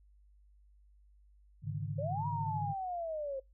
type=chord; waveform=sine; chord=Ab suspended fourth; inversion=none; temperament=equal with one note detuned; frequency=103.83 / 141.75 / 155.56 Hz; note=Ab2 / Db3 / Eb3; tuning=0 / +39 / 0 cents; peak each=-39 / -39 / -40 dBFS; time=1.62-2.75 s; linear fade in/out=50 ms
type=linear two-way sweep; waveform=sine; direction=up then down; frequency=525 to 970 to 525 Hz; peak=-35 dBFS; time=1.98-3.4 s; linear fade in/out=10 ms; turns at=2.27 s
effects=noise-tail reverb RT60 0.2 s tail -25 dB re dry + added 50 Hz sine -60 dBFS peak until 3.53 s